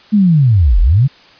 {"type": "linear two-way sweep", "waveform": "sine", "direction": "down then up", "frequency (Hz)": [218.3, 36.71, 146.2], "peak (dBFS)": -6, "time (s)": [0.12, 1.08], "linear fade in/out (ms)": 20, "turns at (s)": 0.8, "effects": ["white hiss -43 dBFS RMS until 1.39 s", "resampled to 11025 Hz"]}